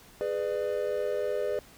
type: chord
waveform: triangle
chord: G# diminished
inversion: none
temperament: just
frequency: 415.3 / 498.4 / 598 Hz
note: G#4 / B4 / D5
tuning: 0 / +16 / +31 cents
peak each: -30 dBFS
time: 0.21-1.59 s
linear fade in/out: 0 ms
effects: pink hiss -54 dBFS RMS until 1.77 s